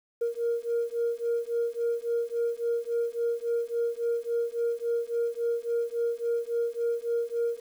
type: beating tone pair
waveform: sine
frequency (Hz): 467.1 / 470.7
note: A#4 / A#4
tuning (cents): +3 / +17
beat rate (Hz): 3.6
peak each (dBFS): -28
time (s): 0.21-7.6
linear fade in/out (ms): 10
effects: tanh soft clip ceiling -21 dBFS + 9-bit